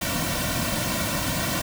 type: noise with comb filter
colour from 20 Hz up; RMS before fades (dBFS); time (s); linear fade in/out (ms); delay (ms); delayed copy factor
pink; -26; 0.01-1.62; 10; 2.4; -0.95
effects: none